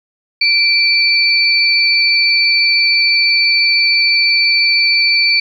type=tone pair together; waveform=sine; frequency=2341 / 4507 Hz; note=D7 / C#8; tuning=-6 / +28 cents; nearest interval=major seventh; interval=1134 cents; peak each=-12 dBFS; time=0.41-5.4 s; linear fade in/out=5 ms; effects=8-bit